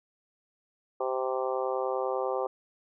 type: harmonic tone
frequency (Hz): 130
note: C3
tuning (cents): -11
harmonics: 3 / 4 / 5 / 6 / 7 / 8 / 9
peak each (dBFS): -33 / -31 / -38 / -35 / -40 / -40 / -39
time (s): 1-2.47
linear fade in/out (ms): 5
effects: none